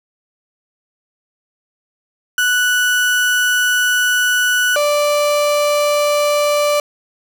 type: tone pair in turn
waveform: 35% pulse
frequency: 1480 / 587.3 Hz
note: F#6 / D5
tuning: 0 / 0 cents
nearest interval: octave + major third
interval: 1600 cents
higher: first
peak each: -11 dBFS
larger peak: neither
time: 2.38-4.76 / 4.76-6.8 s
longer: first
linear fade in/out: 2 ms
effects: none